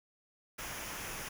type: noise with comb filter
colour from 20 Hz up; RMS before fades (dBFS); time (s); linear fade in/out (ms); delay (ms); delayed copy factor
pink; -42; 0.58-1.29; 10; 0.24; -0.55
effects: none